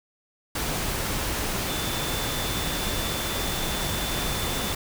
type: tone in noise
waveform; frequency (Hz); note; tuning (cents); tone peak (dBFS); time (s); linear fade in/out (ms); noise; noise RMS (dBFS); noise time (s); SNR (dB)
sine; 3520; A7; 0; -35; 1.68-4.73; 5; pink; -28; 0.55-4.75; -10
effects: none